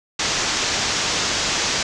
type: low-pass noise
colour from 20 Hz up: white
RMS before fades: -22 dBFS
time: 0.19-1.83 s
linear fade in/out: 5 ms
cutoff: 6900 Hz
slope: 48 dB/octave
effects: none